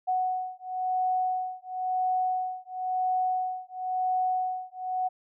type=beating tone pair; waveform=sine; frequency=740 / 740.97 Hz; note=F#5 / F#5; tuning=0 / +2 cents; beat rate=0.97 Hz; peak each=-29 dBFS; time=0.07-5.09 s; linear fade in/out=20 ms; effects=none